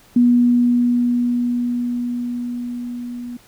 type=tone with level ramp; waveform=sine; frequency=242.6 Hz; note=B3; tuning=31 cents flat; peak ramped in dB=-9 to -27 dBFS; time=0.16-3.37 s; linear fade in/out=5 ms; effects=pink hiss -50 dBFS RMS until 3.47 s